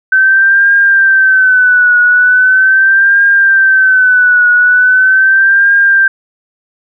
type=tone with vibrato; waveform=sine; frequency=1532 Hz; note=G6; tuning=40 cents flat; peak=-4 dBFS; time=0.12-6.08 s; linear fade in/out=5 ms; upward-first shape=triangle; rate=0.4 Hz; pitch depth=89 cents each way; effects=none